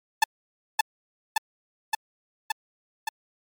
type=tone with echo; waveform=sawtooth; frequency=873 Hz; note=A5; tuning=14 cents flat; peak=-11 dBFS; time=0.22-0.24 s; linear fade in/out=5 ms; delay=570 ms; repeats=5; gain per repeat=-2 dB; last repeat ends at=3.09 s; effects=MP3 96 kbps